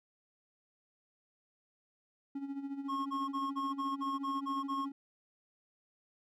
triangle tone with tremolo, 277.2 Hz, C#4, in tune, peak -33 dBFS, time 2.35-4.92 s, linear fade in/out 5 ms, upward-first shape sine, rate 14 Hz, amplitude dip 65%
triangle tone bursts, 1085 Hz, C#6, 37 cents flat, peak -32 dBFS, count 9, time 2.88-4.86 s, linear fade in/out 20 ms, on 180 ms, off 45 ms
effects none

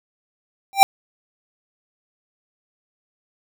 square tone with exponential growth, 786 Hz, G5, 4 cents sharp, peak -3 dBFS, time 0.73-0.83 s, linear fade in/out 0 ms, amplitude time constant 21 ms, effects none

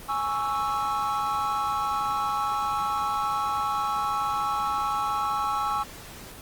triangle chord, C# minor, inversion second, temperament equal, 830.6 / 1108.7 / 1318.5 Hz, G#5 / C#6 / E6, 0 / 0 / 0 cents, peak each -27 dBFS, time 0.08-5.84 s, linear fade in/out 20 ms, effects pink hiss -43 dBFS RMS until 6.41 s + Opus 24 kbps

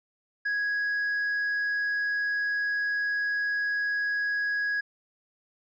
sine tone with tanh clipping, 1661.2 Hz, G#6, in tune, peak -26 dBFS, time 0.45-4.81 s, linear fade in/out 10 ms, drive 2 dB, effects resampled to 16000 Hz

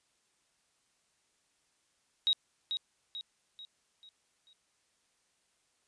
sine tone with echo, 3805 Hz, A#7, 35 cents sharp, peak -24 dBFS, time 2.27-2.33 s, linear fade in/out 0 ms, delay 440 ms, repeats 5, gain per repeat -7 dB, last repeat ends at 4.53 s, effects white hiss -74 dBFS RMS until 5.87 s + resampled to 22050 Hz

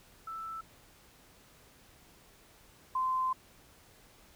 sine tone pair in turn, 1322 / 1034.8 Hz, E6 / C6, +5 / -19 cents, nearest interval major third, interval 424 cents, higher first, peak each -38 / -28 dBFS, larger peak second, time 0.27-0.61 / 2.95-3.33 s, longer second, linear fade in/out 5 ms, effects pink hiss -60 dBFS RMS until 4.35 s

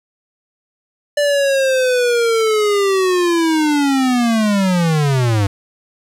square linear sweep, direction down, 587.3 to 96.5 Hz, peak -13 dBFS, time 1.17-5.47 s, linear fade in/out 5 ms, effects low-pass 10000 Hz 12 dB/octave + 7-bit

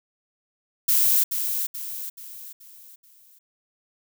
violet noise with echo, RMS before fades -19 dBFS, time 0.88-1.24 s, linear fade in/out 10 ms, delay 430 ms, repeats 5, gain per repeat -7 dB, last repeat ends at 3.39 s, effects none

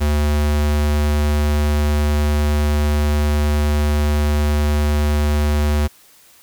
square tone, 74.2 Hz, D2, 18 cents sharp, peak -15 dBFS, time 0-5.88 s, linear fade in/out 20 ms, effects white hiss -49 dBFS RMS until 6.42 s

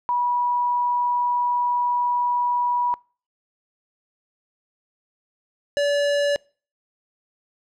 sine / square tone pair in turn, 973 / 574.7 Hz, B5 / D5, -26 / -38 cents, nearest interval major sixth, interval 912 cents, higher first, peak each -19 dBFS, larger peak neither, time 0.09-2.94 / 5.77-6.36 s, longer first, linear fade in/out 0 ms, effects noise-tail reverb RT60 0.4 s tail -26 dB re dry + low-pass 6000 Hz 12 dB/octave

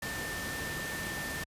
sine tone in noise, 1790 Hz, A6, 29 cents sharp, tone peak -38 dBFS, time 0.02-1.44 s, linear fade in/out 5 ms, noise pink, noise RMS -38 dBFS, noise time 0.02-1.44 s, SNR -3 dB, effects high-pass 60 Hz 12 dB/octave + resampled to 32000 Hz

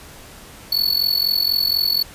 square tone with amplitude modulation, 4427 Hz, C#8, 3 cents flat, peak -13 dBFS, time 0.72-2.03 s, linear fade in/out 5 ms, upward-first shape sine, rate 44.1 Hz, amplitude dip 85%, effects pink hiss -41 dBFS RMS until 2.14 s + resampled to 32000 Hz

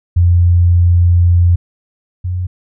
sine tone pair in turn, 87.3 / 90.33 Hz, F2 / F#2, 0 / -41 cents, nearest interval minor second, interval 59 cents, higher second, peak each -6 / -15 dBFS, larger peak first, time 0.16-1.56 / 2.24-2.47 s, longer first, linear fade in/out 10 ms, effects none

